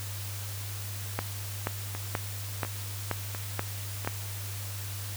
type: two click trains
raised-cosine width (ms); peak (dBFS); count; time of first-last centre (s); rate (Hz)
0.5; -21 / -13; 4 / 7; 1.95-4.048 / 1.19-4.075; 1.43 / 2.08
effects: added 100 Hz sine -36 dBFS peak until 5.16 s + white hiss -41 dBFS RMS until 5.16 s